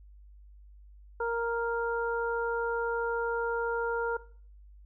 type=harmonic tone; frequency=466.2 Hz; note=A#4; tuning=in tune; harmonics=1 / 2 / 3; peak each=-30 / -34 / -35 dBFS; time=1.2-4.17 s; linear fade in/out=5 ms; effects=noise-tail reverb RT60 0.5 s tail -19 dB re dry + added 50 Hz sine -50 dBFS peak until 4.85 s